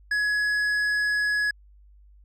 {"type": "tone with tanh clipping", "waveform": "sine", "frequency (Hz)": 1683, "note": "G#6", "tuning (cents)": 23, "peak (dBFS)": -23, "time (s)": [0.11, 1.51], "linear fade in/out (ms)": 5, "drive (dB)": 8, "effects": ["added 50 Hz sine -50 dBFS peak until 2.24 s"]}